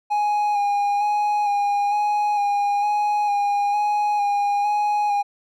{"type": "tone with vibrato", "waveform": "triangle", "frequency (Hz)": 823, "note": "G#5", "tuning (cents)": -16, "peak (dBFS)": -16, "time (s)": [0.1, 5.23], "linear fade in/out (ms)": 20, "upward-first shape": "square", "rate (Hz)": 1.1, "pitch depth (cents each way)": 19, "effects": []}